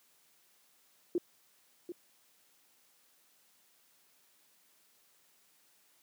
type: tone with echo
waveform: sine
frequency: 349.2 Hz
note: F4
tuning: in tune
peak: -27 dBFS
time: 1.15-1.18 s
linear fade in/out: 2 ms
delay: 740 ms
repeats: 1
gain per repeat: -11 dB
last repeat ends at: 1.92 s
effects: white hiss -68 dBFS RMS until 6.02 s + high-pass 150 Hz 12 dB/octave